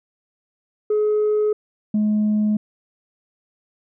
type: tone pair in turn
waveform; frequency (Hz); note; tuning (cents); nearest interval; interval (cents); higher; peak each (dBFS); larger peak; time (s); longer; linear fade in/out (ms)
sine; 423.5 / 211.8; G#4 / G#3; +34 / +34; octave; 1200; first; -14; neither; 0.9-1.53 / 1.94-2.57; neither; 5
effects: tanh soft clip ceiling -14 dBFS